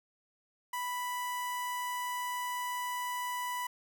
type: tone with notch filter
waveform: sawtooth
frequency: 987.8 Hz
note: B5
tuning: in tune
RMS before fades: -36 dBFS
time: 0.73-3.67 s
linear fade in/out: 5 ms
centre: 4300 Hz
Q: 1.4
effects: none